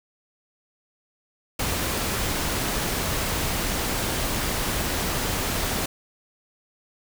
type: noise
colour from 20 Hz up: pink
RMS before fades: -26 dBFS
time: 1.59-5.86 s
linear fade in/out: 5 ms
effects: none